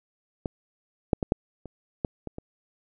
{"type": "clicks", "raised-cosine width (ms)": 2, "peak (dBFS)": [-15, -6, -13, -7, -26, -12, -21, -23], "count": 8, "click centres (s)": [0.458, 1.132, 1.228, 1.321, 1.657, 2.048, 2.273, 2.384], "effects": []}